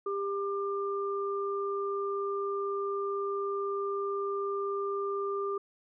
sine tone pair together, 398.4 / 1194 Hz, G4 / D6, +28 / +28 cents, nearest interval octave + perfect fifth, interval 1900 cents, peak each -31 / -35 dBFS, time 0.06-5.58 s, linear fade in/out 5 ms, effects none

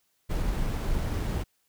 brown noise with sample-and-hold, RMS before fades -28 dBFS, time 0.29-1.44 s, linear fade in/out 20 ms, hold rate 11025 Hz, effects white hiss -72 dBFS RMS until 1.68 s

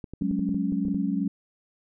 clicks, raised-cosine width 3 ms, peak -24 dBFS, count 11, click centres 0.042 / 0.136 / 0.222 / 0.312 / 0.393 / 0.491 / 0.545 / 0.723 / 0.852 / 0.884 / 0.945 s
sine chord, F# suspended second, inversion none, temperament equal, 185 / 207.7 / 277.2 Hz, F#3 / G#3 / C#4, 0 / 0 / 0 cents, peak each -28 dBFS, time 0.21-1.28 s, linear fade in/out 5 ms
effects none

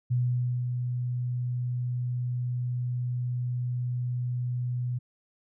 sine tone with ADSR envelope, 123.47 Hz, B2, in tune, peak -22 dBFS, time 0.1-4.99 s, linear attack 17 ms, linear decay 530 ms, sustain -5 dB, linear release 15 ms, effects none

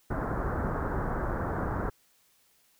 pink low-pass noise, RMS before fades -31 dBFS, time 0.1-1.9 s, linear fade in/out 10 ms, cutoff 1600 Hz, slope 48 dB/octave, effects white hiss -66 dBFS RMS until 2.79 s

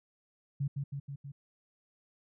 sine tone with echo, 140 Hz, C#3, 18 cents sharp, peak -29 dBFS, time 0.6-0.68 s, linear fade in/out 10 ms, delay 160 ms, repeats 4, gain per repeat -3 dB, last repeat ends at 1.32 s, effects none

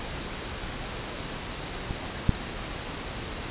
clicks, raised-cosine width 5 ms, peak -20 / -7 dBFS, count 2, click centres 1.909 / 2.293 s, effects pink hiss -35 dBFS RMS until 3.5 s + resampled to 8000 Hz

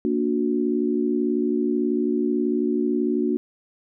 sine chord, Bb augmented, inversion none, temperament just, 233.1 / 291.4 / 364.2 Hz, Bb3 / D4 / F#4, 0 / -13 / -27 cents, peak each -24 dBFS, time 0.05-3.37 s, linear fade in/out 0 ms, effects none

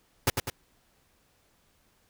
pink noise with echo, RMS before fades -23 dBFS, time 0.27-0.3 s, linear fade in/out 2 ms, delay 100 ms, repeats 2, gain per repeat -5 dB, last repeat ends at 0.5 s, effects pink hiss -67 dBFS RMS until 2.09 s

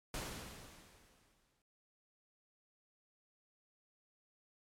pink noise with exponential decay, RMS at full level -41 dBFS, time 0.14-1.62 s, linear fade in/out 2 ms, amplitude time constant 320 ms, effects low-pass 12000 Hz 12 dB/octave + MP3 96 kbps

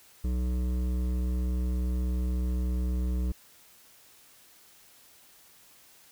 sine tone with hard clipping, 61.74 Hz, B1, in tune, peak -28 dBFS, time 0.24-3.32 s, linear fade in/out 5 ms, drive 12 dB, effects white hiss -57 dBFS RMS until 6.11 s

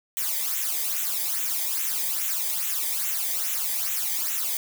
blue noise with flanger, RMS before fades -27 dBFS, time 0.17-4.57 s, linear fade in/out 0 ms, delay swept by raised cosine 0.2 to 0.74 ms, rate 2.4 Hz, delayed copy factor -0.75, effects none

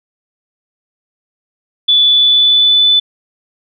sine tone with pitch glide, 3463 to 3497 Hz, A7 to A7, -28 to -11 cents, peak -6 dBFS, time 1.88-3 s, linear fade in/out 10 ms, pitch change +17 cents, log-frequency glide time 2.03-2.88 s, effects none

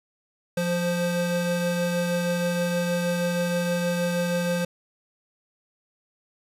square tone pair together, 175.78 / 521 Hz, F3 / C5, +12 / -7 cents, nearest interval octave + perfect fifth, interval 1881 cents, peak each -26 / -27 dBFS, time 0.57-4.65 s, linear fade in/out 5 ms, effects resampled to 32000 Hz + 10-bit

